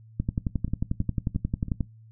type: two click trains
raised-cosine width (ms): 5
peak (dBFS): -22 / -13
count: 4 / 19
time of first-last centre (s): 0.68-1.683 / 0.2-1.807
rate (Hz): 2.99 / 11.2
effects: noise-tail reverb RT60 0.2 s tail -20 dB re dry + added 111 Hz sine -48 dBFS peak until 2.11 s